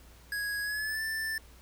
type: tone with pitch glide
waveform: square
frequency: 1661.2 to 1770.2 Hz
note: G#6 to A6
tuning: 0 to +10 cents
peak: -32 dBFS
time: 0.32-1.38 s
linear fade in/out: 2 ms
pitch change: +110 cents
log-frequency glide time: 0.62-1.03 s
effects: added 60 Hz sine -54 dBFS peak until 1.61 s + pink hiss -58 dBFS RMS until 1.61 s